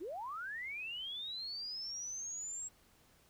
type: linear sweep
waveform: sine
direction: up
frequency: 290 to 7650 Hz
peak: -40 dBFS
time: 0-2.69 s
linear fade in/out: 20 ms
effects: pink hiss -67 dBFS RMS until 3.29 s